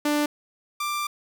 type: tone pair in turn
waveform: sawtooth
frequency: 295.5 / 1182 Hz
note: D4 / D6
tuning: +11 / +11 cents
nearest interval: 2 octaves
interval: 2400 cents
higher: second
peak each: -17 / -22 dBFS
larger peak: first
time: 0.05-0.26 / 0.8-1.07 s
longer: second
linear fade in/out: 5 ms
effects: 9-bit